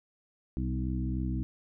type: harmonic tone with a mistuned harmonic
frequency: 63.4 Hz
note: B1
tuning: 46 cents sharp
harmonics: 1 / 2 / 3 / 4 / 5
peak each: -32 / -35 / -37 / -38 / -39 dBFS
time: 0.57-1.43 s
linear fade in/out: 0 ms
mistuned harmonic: 3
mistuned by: +28 cents
effects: none